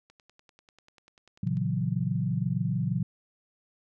click train, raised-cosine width 0.2 ms, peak -38 dBFS, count 16, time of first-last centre 0.1-1.571 s, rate 10.2 Hz
sine chord, F# dominant seventh, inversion first, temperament equal, 116.54 / 138.59 / 164.81 / 185 Hz, A#2 / C#3 / E3 / F#3, 0 / 0 / 0 / 0 cents, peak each -31 dBFS, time 1.43-3.03 s, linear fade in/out 5 ms
effects none

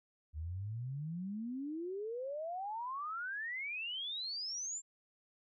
sine exponential sweep, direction up, 73.42 to 7459 Hz, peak -38 dBFS, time 0.33-4.82 s, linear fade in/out 50 ms, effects none

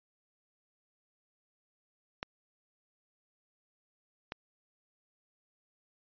clicks, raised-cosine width 0.3 ms, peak -19 / -21 dBFS, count 2, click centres 2.229 / 4.321 s, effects resampled to 11025 Hz

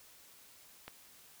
click, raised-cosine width 0.3 ms, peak -28 dBFS, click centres 0.88 s, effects white hiss -59 dBFS RMS until 1.4 s

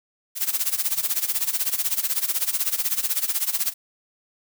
blue noise with tremolo, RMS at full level -21 dBFS, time 0.35-3.74 s, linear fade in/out 50 ms, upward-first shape sine, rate 16 Hz, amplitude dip 85%, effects none

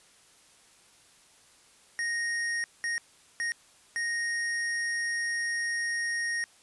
square tone bursts at uneven times, 1864.7 Hz, A#6, in tune, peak -29 dBFS, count 4, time 1.99-2.64 / 2.84-2.98 / 3.4-3.52 / 3.96-6.44 s, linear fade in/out 0 ms, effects white hiss -59 dBFS RMS until 6.62 s + resampled to 24000 Hz

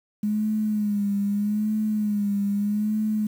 sine tone with vibrato, 208.1 Hz, G#3, 4 cents sharp, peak -21 dBFS, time 0.23-3.27 s, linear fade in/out 5 ms, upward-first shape sine, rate 0.8 Hz, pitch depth 60 cents each way, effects 8-bit

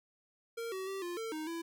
square tone with pitch steps, 461.9 / 378.9 / 388 / 349.6 / 449.8 / 311.3 / 333.8 Hz, A#4 / F#4 / G4 / F4 / A4 / D#4 / E4, -16 / +41 / -18 / +2 / +38 / +1 / +22 cents, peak -38 dBFS, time 0.57-1.62 s, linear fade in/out 10 ms, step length 150 ms, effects none

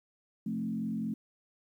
sine tone with frequency modulation, 219.1 Hz, A3, 7 cents flat, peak -31 dBFS, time 0.46-1.14 s, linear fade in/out 5 ms, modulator 44.5 Hz, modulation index 0.99, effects 11-bit

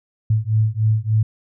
sine beating tone pair, 107.5 / 110.9 Hz, A2 / A2, -40 / +14 cents, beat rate 3.4 Hz, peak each -18 dBFS, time 0.3-1.23 s, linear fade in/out 5 ms, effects none

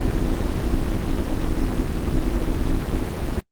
brown noise with amplitude modulation, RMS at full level -18 dBFS, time 0-3.41 s, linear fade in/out 10 ms, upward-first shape sine, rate 293 Hz, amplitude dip 85%, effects noise-tail reverb RT60 0.1 s tail -23 dB re dry + Opus 24 kbps

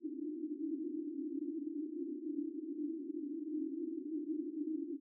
white band-pass noise, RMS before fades -41 dBFS, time 0-5 s, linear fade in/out 50 ms, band 280 to 330 Hz, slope 96 dB/octave, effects none

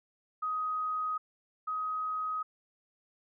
sine tone pair in turn, 1255 / 1260.3 Hz, D#6 / D#6, +15 / +22 cents, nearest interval unison, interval 7 cents, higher second, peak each -30 / -31 dBFS, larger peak first, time 0.42-1.18 / 1.67-2.43 s, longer neither, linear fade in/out 10 ms, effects none

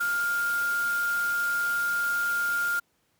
sine tone in noise, 1406 Hz, F6, 11 cents sharp, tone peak -24 dBFS, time 0-2.8 s, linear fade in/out 10 ms, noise white, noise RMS -39 dBFS, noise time 0-2.8 s, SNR +12 dB, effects pink hiss -70 dBFS RMS until 3.19 s + high-pass 80 Hz 12 dB/octave

